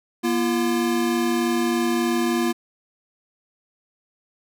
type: tone pair together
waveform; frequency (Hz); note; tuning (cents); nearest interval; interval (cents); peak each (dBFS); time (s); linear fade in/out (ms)
square; 238.9 / 342.2; A#3 / F4; +43 / -35; tritone; 622; -23; 0.23-2.53; 20
effects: none